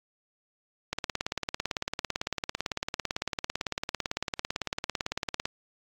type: click train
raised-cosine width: 0.2 ms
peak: -12 dBFS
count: 82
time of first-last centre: 0.93-5.455 s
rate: 17.9 Hz
effects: AAC 48 kbps